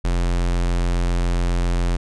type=tone; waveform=square; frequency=43.65 Hz; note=F1; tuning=in tune; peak=-18 dBFS; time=0.04-1.97 s; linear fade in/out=10 ms; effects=resampled to 22050 Hz